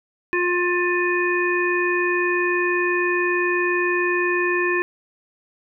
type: harmonic tone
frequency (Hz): 354.5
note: F4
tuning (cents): +26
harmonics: 1 / 3 / 5 / 7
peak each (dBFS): -21 / -27 / -23 / -26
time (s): 0.33-4.82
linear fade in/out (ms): 0
effects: none